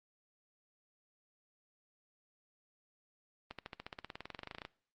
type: accelerating click train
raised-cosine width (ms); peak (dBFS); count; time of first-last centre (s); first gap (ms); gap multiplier
0.3; -27; 23; 3.51-4.651; 77; 0.96
effects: noise-tail reverb RT60 0.5 s tail -21 dB re dry + Opus 32 kbps